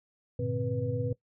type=tone cluster; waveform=sine; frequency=101.1 / 119 / 146.6 / 261.9 / 489.3 Hz; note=G#2 / A#2 / D3 / C4 / B4; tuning=-46 / +36 / -3 / +2 / -16 cents; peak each=-37 / -32 / -38 / -39 / -33 dBFS; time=0.39-1.13 s; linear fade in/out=5 ms; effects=noise-tail reverb RT60 0.1 s tail -19 dB re dry